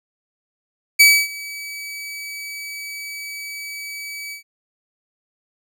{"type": "tone with ADSR envelope", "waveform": "sawtooth", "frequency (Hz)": 2286, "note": "D7", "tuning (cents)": -47, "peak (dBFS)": -3, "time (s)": [0.99, 4.43], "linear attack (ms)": 15, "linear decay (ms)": 270, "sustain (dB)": -23, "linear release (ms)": 110, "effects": []}